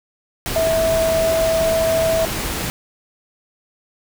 sine tone in noise, 652 Hz, E5, 19 cents flat, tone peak -15 dBFS, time 0.56-2.25 s, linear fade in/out 0 ms, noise pink, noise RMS -24 dBFS, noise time 0.46-2.7 s, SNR +6 dB, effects none

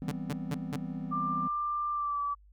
triangle chord, C major seventh, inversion first, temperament equal, 164.81 / 196 / 246.9 / 261.6 Hz, E3 / G3 / B3 / C4, 0 / 0 / 0 / 0 cents, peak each -37 / -38 / -39 / -39 dBFS, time 0.02-1.48 s, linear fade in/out 0 ms
sawtooth tone bursts, 145.6 Hz, D3, 15 cents flat, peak -27 dBFS, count 4, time 0.08-0.76 s, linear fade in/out 5 ms, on 35 ms, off 180 ms
sine tone with pitch glide, 1187 to 1151.9 Hz, D6 to D6, +18 to -34 cents, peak -29 dBFS, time 1.11-2.35 s, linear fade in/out 20 ms, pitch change -52 cents, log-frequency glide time 1.91-2.21 s
effects added 50 Hz sine -55 dBFS peak until 2.52 s

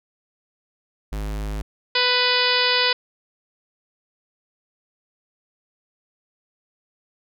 square tone, 51.91 Hz, G#1, in tune, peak -26 dBFS, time 1.12-1.62 s, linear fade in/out 5 ms
harmonic tone, 496 Hz, B4, 7 cents sharp, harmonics 1 / 2 / 3 / 4 / 5 / 6 / 7 / 8 / 9 / 10, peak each -26 / -26 / -26 / -26 / -26 / -26 / -26 / -26 / -26 / -26 dBFS, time 1.95-2.93 s, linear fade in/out 5 ms
effects none

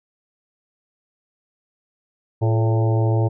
harmonic tone with a mistuned harmonic, 112.6 Hz, A2, 40 cents sharp, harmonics 1 / 3 / 4 / 5 / 6 / 7 / 8, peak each -16 / -26 / -28 / -30 / -32 / -33 / -34 dBFS, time 2.41-3.29 s, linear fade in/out 20 ms, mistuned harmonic 4, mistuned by -72 cents, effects none

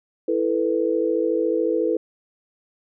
sine chord, E suspended fourth, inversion none, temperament equal, 329.6 / 440 / 493.9 Hz, E4 / A4 / B4, 0 / 0 / 0 cents, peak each -23 dBFS, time 0.28-1.97 s, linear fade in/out 5 ms, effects none

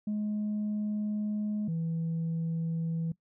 sine tone pair in turn, 210.3 / 164.4 Hz, G#3 / E3, +22 / -4 cents, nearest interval major third, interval 426 cents, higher first, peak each -27 dBFS, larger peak neither, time 0.07-1.68 / 1.68-3.12 s, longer first, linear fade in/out 5 ms, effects noise-tail reverb RT60 0.1 s tail -20 dB re dry + tanh soft clip ceiling -27 dBFS

